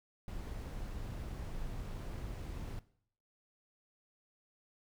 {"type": "noise", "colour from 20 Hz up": "brown", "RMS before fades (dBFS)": -42, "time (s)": [0.28, 2.79], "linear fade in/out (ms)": 0, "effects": ["noise-tail reverb RT60 0.6 s tail -18 dB re dry"]}